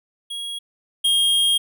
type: tone pair in turn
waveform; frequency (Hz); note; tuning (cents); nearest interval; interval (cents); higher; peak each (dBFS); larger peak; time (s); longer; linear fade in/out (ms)
square; 3300 / 3240; G#7 / G#7; -12 / -43; unison; 31; first; -28 / -16; second; 0.3-0.59 / 1.04-1.58; second; 10
effects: none